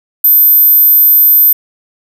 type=tone; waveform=sine; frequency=13650 Hz; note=G#9; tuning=46 cents sharp; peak=-3 dBFS; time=0.24-1.53 s; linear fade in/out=5 ms; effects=7-bit